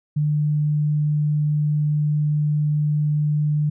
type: tone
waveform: sine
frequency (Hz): 149.6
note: D3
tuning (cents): +32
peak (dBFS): -17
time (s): 0.16-3.7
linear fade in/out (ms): 10
effects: none